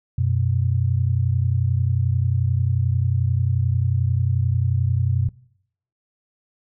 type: tone pair together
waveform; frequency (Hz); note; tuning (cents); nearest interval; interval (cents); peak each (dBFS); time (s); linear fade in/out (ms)
sine; 92.62 / 123.9; F#2 / B2; +2 / +6; perfect fourth; 504; -20; 0.18-5.29; 5
effects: noise-tail reverb RT60 0.7 s tail -22 dB re dry